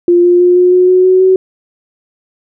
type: tone with pitch steps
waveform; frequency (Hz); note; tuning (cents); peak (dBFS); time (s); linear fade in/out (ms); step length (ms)
sine; 349.2 / 352.8 / 356.5 / 360.3 / 364 / 367.8 / 371.7 / 375.6; F4 / F4 / F4 / F#4 / F#4 / F#4 / F#4 / F#4; 0 / +18 / +36 / -46 / -28 / -10 / +8 / +26; -4; 0.08-1.36; 2; 160
effects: none